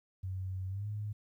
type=tone with pitch glide; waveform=sine; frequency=93.9 to 104.79 Hz; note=F#2 to G#2; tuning=+26 to +16 cents; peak=-35 dBFS; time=0.23-1.13 s; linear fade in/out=10 ms; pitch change=+190 cents; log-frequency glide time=0.68-0.87 s; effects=12-bit